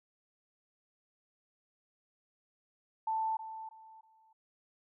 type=tone with echo; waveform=sine; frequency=884 Hz; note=A5; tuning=8 cents sharp; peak=-30 dBFS; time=3.07-3.37 s; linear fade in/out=5 ms; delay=320 ms; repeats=3; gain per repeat=-11 dB; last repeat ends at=4.33 s; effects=none